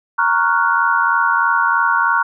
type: chord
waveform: sine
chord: Gb major seventh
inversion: first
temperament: equal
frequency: 932.3 / 1108.7 / 1396.9 / 1480 Hz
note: Bb5 / Db6 / F6 / Gb6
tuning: 0 / 0 / 0 / 0 cents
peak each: -18 dBFS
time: 0.18-2.23 s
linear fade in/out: 10 ms
effects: none